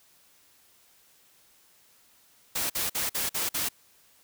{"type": "noise bursts", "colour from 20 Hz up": "white", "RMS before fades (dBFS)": -29, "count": 6, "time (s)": [2.55, 3.69], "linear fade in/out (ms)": 10, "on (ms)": 150, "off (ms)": 48, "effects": ["white hiss -61 dBFS RMS until 4.23 s"]}